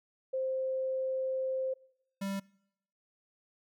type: tone pair in turn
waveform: sine / square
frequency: 524 / 196.28 Hz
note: C5 / G3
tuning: +2 / +2 cents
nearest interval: octave + perfect fourth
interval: 1700 cents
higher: first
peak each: -30 / -34 dBFS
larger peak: first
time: 0.33-1.74 / 2.21-2.4 s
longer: first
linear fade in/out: 10 ms
effects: noise-tail reverb RT60 0.8 s tail -25 dB re dry